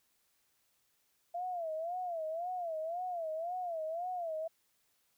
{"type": "tone with vibrato", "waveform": "sine", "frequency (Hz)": 679, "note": "F5", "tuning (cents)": -49, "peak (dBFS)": -35, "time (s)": [1.34, 4.48], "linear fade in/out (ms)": 10, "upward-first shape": "sine", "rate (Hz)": 1.9, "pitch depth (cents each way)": 140, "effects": ["white hiss -75 dBFS RMS until 5.17 s"]}